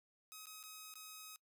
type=tone with dropouts; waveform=5% pulse; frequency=1267 Hz; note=D#6; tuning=31 cents sharp; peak=-39 dBFS; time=0.32-1.36 s; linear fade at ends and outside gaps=0 ms; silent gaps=0.457-0.469 / 0.629-0.637 / 0.939-0.955 s; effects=noise-tail reverb RT60 0.1 s tail -23 dB re dry